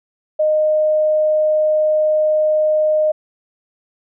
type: tone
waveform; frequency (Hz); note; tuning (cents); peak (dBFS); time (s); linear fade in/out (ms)
sine; 616; D#5; -17; -12; 0.39-3.12; 10
effects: none